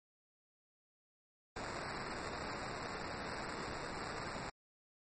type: noise with sample-and-hold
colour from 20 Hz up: violet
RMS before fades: -43 dBFS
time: 1.56-4.5 s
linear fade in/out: 5 ms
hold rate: 3150 Hz
effects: MP3 32 kbps